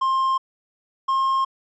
triangle tone pair in turn, 1059 / 1068.8 Hz, C6 / C6, +21 / +36 cents, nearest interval unison, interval 15 cents, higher second, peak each -16 dBFS, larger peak neither, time 0.01-0.38 / 1.08-1.45 s, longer neither, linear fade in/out 10 ms, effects resampled to 16000 Hz

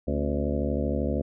harmonic tone with a mistuned harmonic, 72.8 Hz, D2, 15 cents flat, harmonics 1 / 2 / 3 / 4 / 5 / 6 / 7 / 8 / 9, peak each -29 / -34 / -31 / -32 / -35 / -39 / -33 / -35 / -40 dBFS, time 0.07-1.22 s, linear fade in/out 10 ms, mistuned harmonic 4, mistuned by -97 cents, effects none

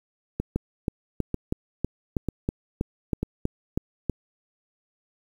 two click trains, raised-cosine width 3 ms, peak -11 / -13 dBFS, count 12 / 4, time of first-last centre 0.56-4.097 / 0.4-3.23 s, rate 3.11 / 1.06 Hz, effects 8-bit

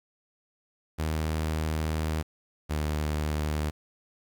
sawtooth tone pair in turn, 78.4 / 75.9 Hz, D#2 / D#2, +14 / -42 cents, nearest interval minor second, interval 56 cents, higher first, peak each -23 dBFS, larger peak neither, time 0.98-2.23 / 2.69-3.71 s, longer first, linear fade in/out 20 ms, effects 9-bit

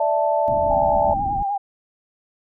sine chord, D suspended second, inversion none, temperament equal, 587.3 / 659.3 / 880 Hz, D5 / E5 / A5, 0 / 0 / 0 cents, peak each -21 dBFS, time 0-1.14 s, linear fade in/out 5 ms
pink low-pass noise, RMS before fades -30 dBFS, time 0.48-1.43 s, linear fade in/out 0 ms, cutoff 310 Hz, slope 48 dB/octave
sine tone with vibrato, 802 Hz, G5, 39 cents sharp, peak -20 dBFS, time 0.7-1.58 s, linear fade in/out 10 ms, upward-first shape triangle, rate 10 Hz, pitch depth 61 cents each way
effects none

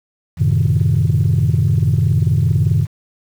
sine chord, F# diminished seventh, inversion none, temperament equal with one note detuned, 92.5 / 110.32 / 130.81 / 155.56 Hz, F#2 / A2 / C3 / Eb3, 0 / +5 / 0 / 0 cents, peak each -16 dBFS, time 0.37-2.87 s, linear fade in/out 50 ms, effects tanh soft clip ceiling -6 dBFS + 7-bit

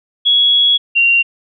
sine tone pair in turn, 3347 / 2762 Hz, G#7 / F7, +13 / -20 cents, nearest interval minor third, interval 333 cents, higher first, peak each -8 dBFS, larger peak neither, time 0.25-0.78 / 0.95-1.23 s, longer first, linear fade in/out 20 ms, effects none

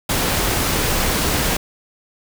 pink noise, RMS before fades -19 dBFS, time 0.09-1.57 s, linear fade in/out 5 ms, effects none

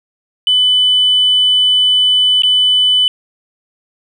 sine tone with dropouts, 3000 Hz, F#7, 23 cents sharp, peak -7 dBFS, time 0.47-3.08 s, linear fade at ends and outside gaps 1 ms, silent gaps 2.421-2.434 s, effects tanh soft clip ceiling -3 dBFS + 7-bit

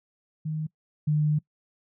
sine tone pair in turn, 155.56 / 151.04 Hz, D#3 / D3, 0 / +49 cents, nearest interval minor second, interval 51 cents, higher first, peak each -27 / -20 dBFS, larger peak second, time 0.45-0.67 / 1.07-1.39 s, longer second, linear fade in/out 10 ms, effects noise-tail reverb RT60 0.1 s tail -23 dB re dry

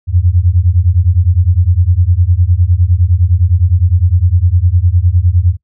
sine beating tone pair, 83.9 / 93.7 Hz, E2 / F#2, +31 / +22 cents, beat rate 9.8 Hz, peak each -10 dBFS, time 0.07-5.57 s, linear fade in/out 50 ms, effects noise-tail reverb RT60 0.1 s tail -20 dB re dry

